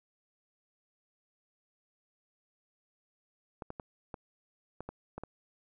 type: clicks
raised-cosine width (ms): 1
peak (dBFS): -26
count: 8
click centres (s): 3.622 / 3.704 / 3.798 / 4.142 / 4.806 / 4.89 / 5.18 / 5.236
effects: none